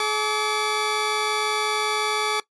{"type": "tone pair together", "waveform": "15% pulse", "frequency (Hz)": [426, 1151.2], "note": ["G#4", "D6"], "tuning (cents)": [44, -35], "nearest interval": "octave + perfect fourth", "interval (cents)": 1721, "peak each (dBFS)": -18, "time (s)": [0, 2.4], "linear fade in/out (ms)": 2, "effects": ["noise-tail reverb RT60 0.1 s tail -19 dB re dry", "resampled to 24000 Hz"]}